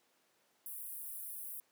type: high-pass noise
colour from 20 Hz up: pink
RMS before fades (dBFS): -45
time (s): 0.66-1.6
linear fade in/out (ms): 0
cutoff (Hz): 10000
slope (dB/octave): 48
effects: pink hiss -73 dBFS RMS until 1.71 s + high-pass 300 Hz 12 dB/octave